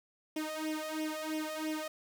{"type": "tone with flanger", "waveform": "sawtooth", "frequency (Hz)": 311.1, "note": "D#4", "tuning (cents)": 0, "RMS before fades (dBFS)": -37, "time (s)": [0.36, 1.88], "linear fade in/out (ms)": 5, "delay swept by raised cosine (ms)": [0.34, 1.64], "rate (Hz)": 3, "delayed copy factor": 0.85, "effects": ["10-bit"]}